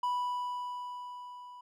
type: tone with level ramp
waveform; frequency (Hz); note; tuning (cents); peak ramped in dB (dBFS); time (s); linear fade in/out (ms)
triangle; 986; B5; -3; -26 to -45; 0.03-1.61; 5
effects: none